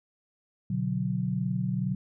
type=chord; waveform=sine; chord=B minor; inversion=none; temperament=equal with one note detuned; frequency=123.47 / 145.65 / 185 Hz; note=B2 / D3 / F#3; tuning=0 / -14 / 0 cents; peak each=-31 / -32 / -29 dBFS; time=0.7-1.95 s; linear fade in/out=5 ms; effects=none